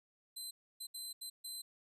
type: tone bursts at uneven times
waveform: 20% pulse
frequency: 4067 Hz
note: C8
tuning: 50 cents flat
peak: -37 dBFS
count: 5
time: 0.36-0.51 / 0.8-0.87 / 0.94-1.13 / 1.21-1.3 / 1.44-1.62 s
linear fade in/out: 10 ms
effects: resampled to 32000 Hz